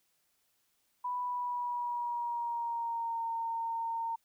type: tone with pitch glide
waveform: sine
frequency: 987.8 to 916.3 Hz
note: B5 to A#5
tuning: 0 to -30 cents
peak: -32 dBFS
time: 1.04-4.16 s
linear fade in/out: 10 ms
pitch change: -130 cents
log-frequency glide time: 1.21-3.26 s
effects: white hiss -75 dBFS RMS until 4.24 s